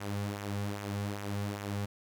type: tone with flanger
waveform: sawtooth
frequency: 101.6 Hz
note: G#2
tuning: 38 cents flat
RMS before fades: -36 dBFS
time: 0-1.86 s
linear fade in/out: 10 ms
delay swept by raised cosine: 0.21 to 3.21 ms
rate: 2.5 Hz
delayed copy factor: -0.55
effects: none